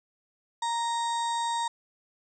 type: harmonic tone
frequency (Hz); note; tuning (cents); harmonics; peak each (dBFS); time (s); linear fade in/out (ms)
932; A#5; -1; 1 / 2 / 4 / 5 / 6 / 7 / 8 / 9; -27 / -41 / -37 / -49 / -49 / -50 / -43 / -44; 0.62-1.68; 5
effects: none